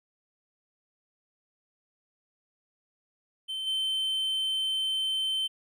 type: tone with level steps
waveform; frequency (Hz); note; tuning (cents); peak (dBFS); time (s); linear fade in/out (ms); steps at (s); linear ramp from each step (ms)
triangle; 3090; G7; -26; -30 / -25; 3.48-5.48; 20; 3.66; 20
effects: none

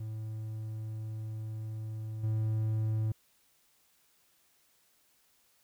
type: tone with level steps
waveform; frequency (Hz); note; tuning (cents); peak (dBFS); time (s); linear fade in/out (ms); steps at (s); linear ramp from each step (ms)
triangle; 109.4; A2; -9; -34 / -26; 0-3.12; 5; 2.23; 10
effects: white hiss -69 dBFS RMS until 5.63 s

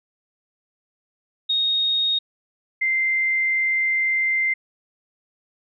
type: tone pair in turn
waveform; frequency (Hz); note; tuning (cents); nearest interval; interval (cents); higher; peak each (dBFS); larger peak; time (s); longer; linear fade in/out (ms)
sine; 3729 / 2086; A#7 / C7; 0 / -6; minor seventh; 1006; first; -18; neither; 1.49-2.19 / 2.81-4.54; second; 10
effects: none

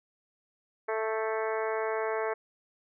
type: harmonic tone with a mistuned harmonic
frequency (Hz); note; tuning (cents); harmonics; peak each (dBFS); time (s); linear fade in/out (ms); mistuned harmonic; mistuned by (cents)
220; A3; 0; 2 / 3 / 4 / 5 / 6 / 7 / 8 / 9 / 10; -31 / -35 / -37 / -39 / -41 / -42 / -43 / -44 / -45; 0.88-2.34; 10; 7; +29
effects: none

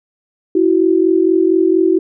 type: tone pair together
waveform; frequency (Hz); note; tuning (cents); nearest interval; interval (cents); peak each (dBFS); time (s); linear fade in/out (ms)
sine; 329.8 / 374.1; E4 / F#4; +1 / +19; major second; 218; -12; 0.55-1.99; 5
effects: none

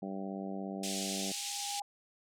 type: harmonic tone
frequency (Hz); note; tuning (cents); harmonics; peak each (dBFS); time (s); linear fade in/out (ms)
97.2; G2; -14; 2 / 3 / 4 / 5 / 6 / 7 / 8; -39 / -44 / -46 / -50 / -48 / -47 / -49; 0.02-1.32; 5
type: tone with exponential growth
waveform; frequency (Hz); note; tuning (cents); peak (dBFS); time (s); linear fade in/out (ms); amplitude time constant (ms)
sine; 811; G#5; -41; -36; 0.71-1.82; 2; 240
type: band-pass noise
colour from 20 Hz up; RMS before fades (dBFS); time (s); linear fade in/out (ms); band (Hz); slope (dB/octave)
white; -39; 0.83-1.8; 5; 2600 to 8400; 24
effects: none

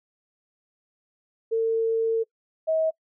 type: tone pair in turn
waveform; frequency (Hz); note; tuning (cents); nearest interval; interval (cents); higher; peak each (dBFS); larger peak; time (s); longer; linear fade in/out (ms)
sine; 451.5 / 638.5; A4 / D#5; +45 / +45; tritone; 600; second; -20; neither; 1.51-2.24 / 2.67-2.91; first; 20
effects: noise-tail reverb RT60 0.1 s tail -24 dB re dry

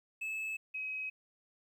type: tone pair in turn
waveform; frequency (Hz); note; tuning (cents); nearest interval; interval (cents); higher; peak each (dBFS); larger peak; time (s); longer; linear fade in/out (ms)
triangle / sine; 2603 / 2541; E7 / D#7; -22 / +36; unison; 42; first; -34 / -36; first; 0.21-0.57 / 0.74-1.1; neither; 10
effects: 12-bit

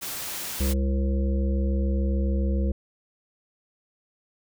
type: noise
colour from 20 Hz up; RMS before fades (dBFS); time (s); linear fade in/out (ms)
white; -33; 0.01-0.74; 20
type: harmonic tone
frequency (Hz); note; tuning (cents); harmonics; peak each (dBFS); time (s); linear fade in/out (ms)
67; C2; +42; 1 / 3 / 5 / 7 / 8; -22 / -29 / -35 / -38 / -37; 0.6-2.72; 5
effects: none

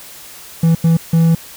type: tone bursts at uneven times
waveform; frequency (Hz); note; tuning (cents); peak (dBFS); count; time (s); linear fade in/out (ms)
triangle; 164.81; E3; 0; -6; 3; 0.63-0.75 / 0.84-0.97 / 1.13-1.35; 5
effects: white hiss -36 dBFS RMS until 1.56 s

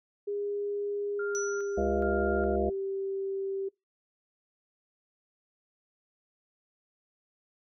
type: tone with pitch glide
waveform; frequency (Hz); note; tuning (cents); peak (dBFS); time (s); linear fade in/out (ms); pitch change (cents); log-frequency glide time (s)
sine; 407.6 to 389.6; G#4 to G4; -32 to -11; -30; 0.27-3.69; 10; -79; 1.23-2.74
type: tone with tremolo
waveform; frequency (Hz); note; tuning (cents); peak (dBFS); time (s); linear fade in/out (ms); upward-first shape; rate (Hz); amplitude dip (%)
sine; 1400; F6; +4; -36; 1.19-2.56; 5; square; 1.2; 65
type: tone with exponential decay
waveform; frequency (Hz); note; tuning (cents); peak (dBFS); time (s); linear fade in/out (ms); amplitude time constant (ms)
sine; 5920; F#8; 0; -31; 1.35-2; 0; 140
type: harmonic tone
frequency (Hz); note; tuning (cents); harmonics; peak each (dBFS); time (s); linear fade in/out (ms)
69; C#2; -7; 1 / 3 / 5 / 7 / 9 / 10; -34 / -34 / -34 / -34 / -34 / -34; 1.77-2.7; 10
effects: noise-tail reverb RT60 0.2 s tail -24 dB re dry

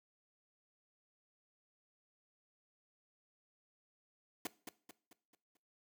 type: noise with echo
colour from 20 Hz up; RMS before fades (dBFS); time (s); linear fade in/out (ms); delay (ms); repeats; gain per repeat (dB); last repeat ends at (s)
pink; -40; 4.45-4.47; 2; 220; 5; -7; 5.57
effects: noise-tail reverb RT60 0.4 s tail -19 dB re dry + high-pass 100 Hz 12 dB/octave

